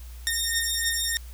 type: beating tone pair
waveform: 10% pulse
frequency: 1836 / 1839.3 Hz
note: A#6 / A#6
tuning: -27 / -24 cents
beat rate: 3.3 Hz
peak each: -18 dBFS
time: 0.27-1.17 s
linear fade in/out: 0 ms
effects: added 60 Hz sine -38 dBFS peak until 1.33 s + white hiss -52 dBFS RMS until 1.33 s